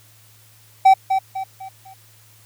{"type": "tone with echo", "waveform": "triangle", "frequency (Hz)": 768, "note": "G5", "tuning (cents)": -36, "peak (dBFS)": -5, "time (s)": [0.85, 0.94], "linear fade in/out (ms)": 10, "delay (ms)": 250, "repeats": 4, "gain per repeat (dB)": -8, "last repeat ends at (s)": 1.94, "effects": ["added 109 Hz sine -52 dBFS peak until 2.45 s", "white hiss -52 dBFS RMS until 2.45 s"]}